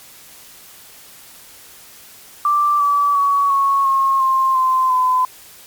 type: tone with pitch steps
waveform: sine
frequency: 1174.7 / 1150.5 / 1126.8 / 1103.7 / 1080.9 / 1058.7 / 1036.9 / 1015.6 Hz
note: D6 / D6 / C#6 / C#6 / C#6 / C6 / C6 / B5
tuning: 0 / -36 / +28 / -8 / -44 / +20 / -16 / +48 cents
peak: -12 dBFS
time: 2.45-5.25 s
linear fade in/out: 2 ms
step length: 350 ms
effects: white hiss -42 dBFS RMS until 5.66 s + MP3 96 kbps